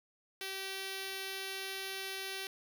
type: tone with notch filter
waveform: 5% pulse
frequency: 385.8 Hz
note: G4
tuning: 28 cents flat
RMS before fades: -41 dBFS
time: 0.41-2.47 s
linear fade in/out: 2 ms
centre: 1000 Hz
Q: 1.2
effects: 10-bit